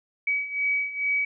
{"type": "beating tone pair", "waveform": "sine", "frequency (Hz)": [2272, 2274.3], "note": ["C#7", "C#7"], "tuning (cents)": [42, 44], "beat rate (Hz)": 2.3, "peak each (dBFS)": [-29, -25], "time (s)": [0.27, 1.25], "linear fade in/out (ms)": 5, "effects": []}